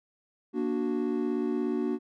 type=chord; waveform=triangle; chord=Bb augmented; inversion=none; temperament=equal with one note detuned; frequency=236.6 / 293.7 / 370 Hz; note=Bb3 / D4 / F#4; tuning=+26 / 0 / 0 cents; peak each=-29 dBFS; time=0.53-1.99 s; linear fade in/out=50 ms; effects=none